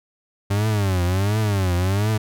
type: tone with vibrato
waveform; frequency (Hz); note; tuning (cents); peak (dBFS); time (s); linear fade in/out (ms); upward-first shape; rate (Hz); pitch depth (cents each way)
40% pulse; 98; G2; 0; -17; 0.5-2.18; 10; triangle; 1.4; 210
effects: none